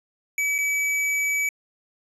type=tone with dropouts; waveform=square; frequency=2289 Hz; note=D7; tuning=45 cents flat; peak=-22 dBFS; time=0.38-1.49 s; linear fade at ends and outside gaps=2 ms; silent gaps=0.582-0.586 s; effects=resampled to 32000 Hz + 10-bit